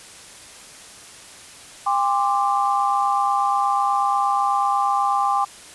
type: chord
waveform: sine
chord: G suspended fourth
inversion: none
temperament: equal with one note detuned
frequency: 803.2 / 1046.5 / 1174.7 Hz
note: G5 / C6 / D6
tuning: +42 / 0 / 0 cents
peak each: -20 / -23 / -22 dBFS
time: 1.86-5.45 s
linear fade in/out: 10 ms
effects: white hiss -42 dBFS RMS until 5.74 s + resampled to 24000 Hz